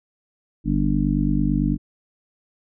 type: harmonic tone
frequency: 49 Hz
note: G1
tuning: in tune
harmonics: 1 / 3 / 4 / 5 / 6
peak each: -24 / -24 / -24 / -24 / -24 dBFS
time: 0.64-1.78 s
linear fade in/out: 50 ms
effects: none